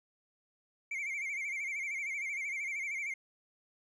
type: tone with vibrato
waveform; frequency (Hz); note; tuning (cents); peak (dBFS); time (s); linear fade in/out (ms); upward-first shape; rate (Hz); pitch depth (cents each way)
triangle; 2217; C#7; 0; -33; 0.91-3.14; 5; sine; 13; 100
effects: resampled to 24000 Hz